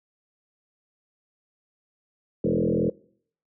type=tone with frequency modulation; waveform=sine; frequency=329.6 Hz; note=E4; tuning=in tune; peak=-20 dBFS; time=2.44-2.9 s; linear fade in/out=5 ms; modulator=42 Hz; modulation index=4.5; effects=noise-tail reverb RT60 0.6 s tail -23 dB re dry